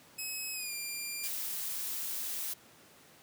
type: tone with pitch glide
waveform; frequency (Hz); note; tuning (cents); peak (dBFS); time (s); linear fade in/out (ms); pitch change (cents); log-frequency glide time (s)
10% pulse; 2562 to 2390; E7 to D7; -50 to +30; -28; 0.18-1.28; 10; -120; 0.53-0.73
type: noise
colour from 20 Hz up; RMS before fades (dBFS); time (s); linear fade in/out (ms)
blue; -37; 1.23-2.54; 10
effects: pink hiss -58 dBFS RMS until 3.22 s + high-pass 150 Hz 12 dB/octave